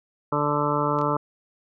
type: harmonic tone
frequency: 146.83 Hz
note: D3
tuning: in tune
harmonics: 1 / 2 / 3 / 4 / 6 / 7 / 8 / 9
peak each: -29 / -29 / -29 / -29 / -29 / -29 / -29 / -29 dBFS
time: 0.32-1.17 s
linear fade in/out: 5 ms
type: clicks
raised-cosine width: 0.2 ms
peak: -27 dBFS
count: 2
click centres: 0.988 / 1.014 s
effects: none